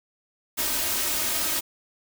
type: noise with comb filter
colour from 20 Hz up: white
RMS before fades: -26 dBFS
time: 0.57-1.61 s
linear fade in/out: 20 ms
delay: 3.2 ms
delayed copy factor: +0.7
effects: none